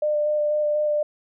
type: tone with vibrato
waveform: sine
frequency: 599 Hz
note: D5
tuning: 34 cents sharp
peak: -19 dBFS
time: 0.02-1.03 s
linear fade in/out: 5 ms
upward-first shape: square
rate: 4.1 Hz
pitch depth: 10 cents each way
effects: none